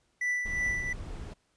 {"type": "tone with tremolo", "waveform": "triangle", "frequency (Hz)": 1975.5, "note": "B6", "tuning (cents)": 0, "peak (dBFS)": -24, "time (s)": [0.21, 0.93], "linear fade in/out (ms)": 5, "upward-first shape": "triangle", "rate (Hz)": 2.8, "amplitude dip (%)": 60}
{"type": "noise", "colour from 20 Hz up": "brown", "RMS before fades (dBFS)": -39, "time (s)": [0.45, 1.34], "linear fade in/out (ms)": 10}
{"effects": ["pink hiss -72 dBFS RMS until 1.56 s", "resampled to 22050 Hz"]}